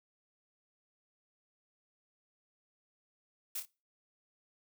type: noise with echo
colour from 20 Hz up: blue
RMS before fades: -38 dBFS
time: 3.55-3.6 s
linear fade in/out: 5 ms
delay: 27 ms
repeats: 2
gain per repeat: -7 dB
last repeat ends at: 3.654 s
effects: noise-tail reverb RT60 0.3 s tail -23 dB re dry